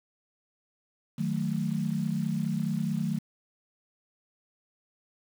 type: chord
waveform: sine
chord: D# diminished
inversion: none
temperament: equal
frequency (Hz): 155.56 / 185 / 220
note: D#3 / F#3 / A3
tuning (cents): 0 / 0 / 0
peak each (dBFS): -31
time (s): 1.18-3.19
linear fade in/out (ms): 10
effects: 8-bit